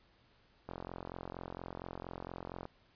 click train, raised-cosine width 1 ms, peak -28 dBFS, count 88, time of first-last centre 0.69-2.654 s, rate 44.3 Hz, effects pink hiss -68 dBFS RMS until 2.95 s + resampled to 11025 Hz

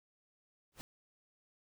pink noise with exponential growth, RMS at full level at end -44 dBFS, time 0.72-0.81 s, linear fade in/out 0 ms, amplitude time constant 18 ms, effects none

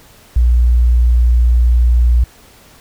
sine tone, 59.8 Hz, A#1, 45 cents sharp, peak -7 dBFS, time 0.36-2.24 s, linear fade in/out 5 ms, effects pink hiss -44 dBFS RMS until 2.8 s

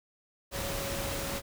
sine tone in noise, 554.4 Hz, C#5, in tune, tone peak -39 dBFS, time 0.51-1.42 s, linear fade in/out 50 ms, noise pink, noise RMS -35 dBFS, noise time 0.51-1.42 s, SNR -7 dB, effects none

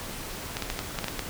clicks, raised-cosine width 0.2 ms, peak -12 dBFS, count 8, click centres 0.569 / 0.623 / 0.701 / 0.791 / 0.988 / 1.043 / 1.083 / 1.193 s, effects pink hiss -37 dBFS RMS until 1.29 s

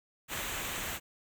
pink noise with comb filter, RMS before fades -37 dBFS, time 0.28-1 s, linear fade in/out 50 ms, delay 0.2 ms, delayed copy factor -0.55, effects none

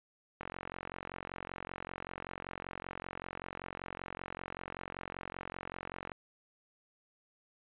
click train, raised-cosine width 0.5 ms, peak -25 dBFS, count 259, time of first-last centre 0.41-6.118 s, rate 45.2 Hz, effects resampled to 8000 Hz

